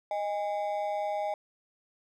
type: ring-modulated tone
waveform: triangle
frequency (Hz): 719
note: F#5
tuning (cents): -50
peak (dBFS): -24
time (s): 0.11-1.34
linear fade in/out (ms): 2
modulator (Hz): 97.8
effects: none